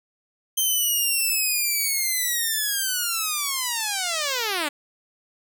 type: linear sweep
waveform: 5% pulse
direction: down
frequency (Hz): 3136 to 278.3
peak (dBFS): -12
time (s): 0.57-4.69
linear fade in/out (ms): 10
effects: none